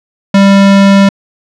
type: tone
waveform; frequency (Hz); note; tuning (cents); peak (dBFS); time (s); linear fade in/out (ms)
square; 197.2; G3; +11; -3; 0.34-1.09; 5
effects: low-pass 5000 Hz 12 dB/octave